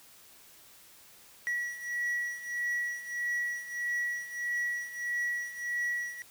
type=beating tone pair; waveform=triangle; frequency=1930 / 1931.6 Hz; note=B6 / B6; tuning=-40 / -39 cents; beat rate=1.6 Hz; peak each=-35 / -31 dBFS; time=1.47-6.22 s; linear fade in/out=0 ms; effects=white hiss -56 dBFS RMS until 6.3 s